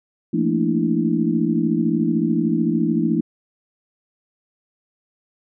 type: tone cluster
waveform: sine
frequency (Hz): 169.4 / 219.3 / 232.9 / 292.8 / 328.7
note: E3 / A3 / A#3 / D4 / E4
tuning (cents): +48 / -6 / -1 / -5 / -5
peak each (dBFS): -23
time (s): 0.33-3.21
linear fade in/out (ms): 10
effects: none